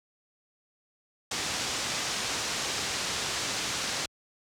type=low-pass noise; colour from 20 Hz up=white; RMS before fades=-32 dBFS; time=1.31-4.06 s; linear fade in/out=5 ms; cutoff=7000 Hz; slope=24 dB/octave; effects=high-pass 60 Hz 12 dB/octave